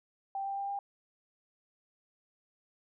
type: tone with pitch steps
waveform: sine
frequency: 784 / 789.5 / 794.9 / 800.5 Hz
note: G5 / G5 / G5 / G5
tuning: 0 / +12 / +24 / +36 cents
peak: -33 dBFS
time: 0.35-0.79 s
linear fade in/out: 2 ms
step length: 110 ms
effects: none